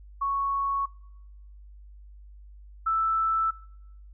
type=tone pair in turn; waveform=sine; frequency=1108.7 / 1321 Hz; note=C#6 / E6; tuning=0 / +3 cents; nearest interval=minor third; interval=303 cents; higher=second; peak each=-24 / -22 dBFS; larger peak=second; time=0.21-0.86 / 2.86-3.51 s; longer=neither; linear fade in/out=10 ms; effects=noise-tail reverb RT60 0.9 s tail -24 dB re dry + added 50 Hz sine -45 dBFS peak until 4.13 s